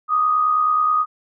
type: tone pair together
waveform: sine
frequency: 1175.1 / 1244.5 Hz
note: D6 / D#6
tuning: +1 / 0 cents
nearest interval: minor second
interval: 99 cents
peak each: -25 / -15 dBFS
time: 0.08-1.06 s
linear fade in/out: 50 ms
effects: none